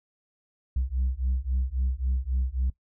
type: beating tone pair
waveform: sine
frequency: 62.4 / 66.1 Hz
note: B1 / C2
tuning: +19 / +18 cents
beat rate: 3.7 Hz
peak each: -26 / -26 dBFS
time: 0.76-2.7 s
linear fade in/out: 5 ms
effects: noise-tail reverb RT60 0.1 s tail -19 dB re dry + tanh soft clip ceiling -20 dBFS